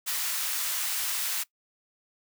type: high-pass noise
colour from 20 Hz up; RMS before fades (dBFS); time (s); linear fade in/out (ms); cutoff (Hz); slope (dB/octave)
white; -30; 0.06-1.44; 20; 1100; 12
effects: noise-tail reverb RT60 0.1 s tail -20 dB re dry